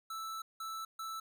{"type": "tone bursts at uneven times", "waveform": "square", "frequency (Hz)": 1318.5, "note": "E6", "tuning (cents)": 0, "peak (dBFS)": -40, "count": 3, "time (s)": [[0.1, 0.42], [0.6, 0.85], [0.99, 1.2]], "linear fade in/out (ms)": 5, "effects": []}